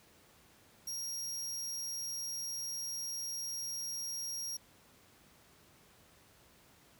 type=tone; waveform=sawtooth; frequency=5620 Hz; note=F8; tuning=10 cents sharp; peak=-35 dBFS; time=0.87-4.57 s; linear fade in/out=5 ms; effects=pink hiss -63 dBFS RMS until 6.99 s + high-pass 60 Hz 12 dB/octave